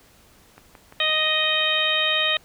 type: click train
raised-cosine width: 0.5 ms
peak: -28 dBFS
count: 8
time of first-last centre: 0.58-1.785 s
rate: 5.81 Hz
type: harmonic tone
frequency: 622.3 Hz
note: D#5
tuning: in tune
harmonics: 1 / 2 / 3 / 4 / 5 / 6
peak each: -29 / -30 / -26 / -26 / -24 / -24 dBFS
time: 1-2.37 s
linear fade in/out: 2 ms
effects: pink hiss -54 dBFS RMS until 2.44 s